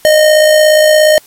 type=tone with amplitude modulation; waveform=square; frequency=615 Hz; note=D#5; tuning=20 cents flat; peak=-3 dBFS; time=0.05-1.18 s; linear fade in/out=0 ms; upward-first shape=sine; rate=57.1 Hz; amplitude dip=40%; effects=white hiss -42 dBFS RMS until 1.26 s + MP3 64 kbps